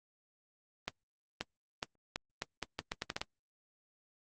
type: accelerating click train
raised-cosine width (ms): 0.2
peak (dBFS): -17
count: 12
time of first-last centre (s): 0.88-3.215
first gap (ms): 530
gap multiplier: 0.79
effects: Opus 24 kbps